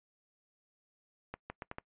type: accelerating click train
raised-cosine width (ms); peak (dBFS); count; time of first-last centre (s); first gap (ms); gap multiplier
0.5; -25; 5; 1.34-1.784; 160; 0.76
effects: noise-tail reverb RT60 0.1 s tail -23 dB re dry + resampled to 8000 Hz